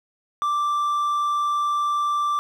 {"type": "tone", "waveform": "triangle", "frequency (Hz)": 1174.7, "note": "D6", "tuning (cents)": 0, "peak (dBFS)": -18, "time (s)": [0.42, 2.39], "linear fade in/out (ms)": 0, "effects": []}